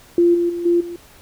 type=tone with level steps; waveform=sine; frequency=345.3 Hz; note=F4; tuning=20 cents flat; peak=-10 / -15 / -22 / -12 / -27 dBFS; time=0.18-0.96 s; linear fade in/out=2 ms; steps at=0.34 / 0.49 / 0.65 / 0.8 s; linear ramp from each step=10 ms; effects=pink hiss -47 dBFS RMS until 1.21 s